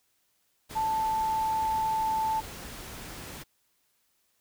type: tone in noise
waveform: sine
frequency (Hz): 880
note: A5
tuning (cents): 0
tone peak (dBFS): -25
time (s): 0.75-2.41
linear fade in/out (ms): 20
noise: pink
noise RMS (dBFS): -42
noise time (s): 0.69-3.44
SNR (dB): +14
effects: white hiss -72 dBFS RMS until 4.4 s